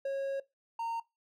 triangle tone pair in turn, 547 / 919.9 Hz, C#5 / A#5, -23 / -23 cents, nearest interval major sixth, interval 900 cents, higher second, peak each -29 / -31 dBFS, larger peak first, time 0.05-0.4 / 0.79-1 s, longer first, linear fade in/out 5 ms, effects noise-tail reverb RT60 0.2 s tail -20 dB re dry

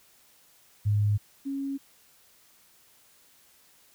sine tone pair in turn, 103.83 / 275.3 Hz, G#2 / C#4, 0 / -12 cents, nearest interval octave + perfect fourth, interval 1688 cents, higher second, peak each -21 / -29 dBFS, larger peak first, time 0.85-1.18 / 1.45-1.78 s, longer neither, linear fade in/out 20 ms, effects white hiss -60 dBFS RMS until 3.94 s

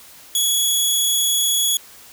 15% pulse tone, 3366 Hz, G#7, 23 cents sharp, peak -9 dBFS, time 0.35-1.77 s, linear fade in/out 2 ms, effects white hiss -44 dBFS RMS until 2.12 s

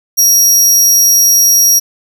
sawtooth tone, 5670 Hz, F8, 25 cents sharp, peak -3 dBFS, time 0.17-1.8 s, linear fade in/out 20 ms, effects none

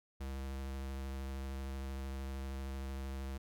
square tone with vibrato, 67.2 Hz, C2, 47 cents sharp, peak -40 dBFS, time 0.2-3.38 s, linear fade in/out 10 ms, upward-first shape sine, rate 13 Hz, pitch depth 16 cents each way, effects none

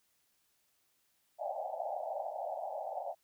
white band-pass noise, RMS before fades -39 dBFS, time 1.38-3.15 s, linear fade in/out 50 ms, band 560 to 830 Hz, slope 96 dB/octave, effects white hiss -75 dBFS RMS until 3.23 s

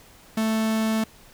45% pulse tone, 220.5 Hz, A3, 4 cents sharp, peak -21 dBFS, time 0.37-1.04 s, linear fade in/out 5 ms, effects pink hiss -51 dBFS RMS until 1.33 s

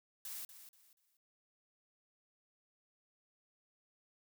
blue noise with echo, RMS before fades -45 dBFS, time 0.25-0.45 s, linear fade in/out 2 ms, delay 240 ms, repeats 3, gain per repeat -11 dB, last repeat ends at 1.17 s, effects none

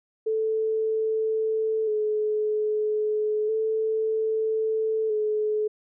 sine tone with vibrato, 433 Hz, A4, 28 cents flat, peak -22 dBFS, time 0.26-5.68 s, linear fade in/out 10 ms, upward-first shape square, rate 0.31 Hz, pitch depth 26 cents each way, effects none

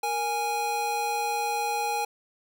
square tone pair together, 466.2 / 826.8 Hz, A#4 / G#5, 0 / -8 cents, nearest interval minor seventh, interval 992 cents, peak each -35 / -27 dBFS, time 0.03-2.05 s, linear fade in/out 5 ms, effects none

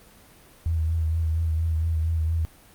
sine tone with vibrato, 80.9 Hz, E2, 32 cents flat, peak -21 dBFS, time 0.66-2.45 s, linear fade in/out 0 ms, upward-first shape sine, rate 4.3 Hz, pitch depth 37 cents each way, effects pink hiss -52 dBFS RMS until 2.74 s + Opus 32 kbps

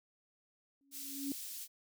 sine tone with exponential growth, 277.2 Hz, C#4, in tune, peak -33 dBFS, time 0.81-1.32 s, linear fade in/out 1 ms, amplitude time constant 110 ms
white high-pass noise, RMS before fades -45 dBFS, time 0.91-1.68 s, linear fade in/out 50 ms, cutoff 3900 Hz, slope 12 dB/octave
effects none

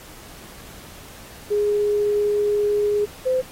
sine tone pair in turn, 414.3 / 514.1 Hz, G#4 / C5, -4 / -31 cents, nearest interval major third, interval 373 cents, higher second, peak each -17 dBFS, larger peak neither, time 1.5-3.06 / 3.25-3.42 s, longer first, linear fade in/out 20 ms, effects pink hiss -43 dBFS RMS until 3.51 s + AAC 48 kbps

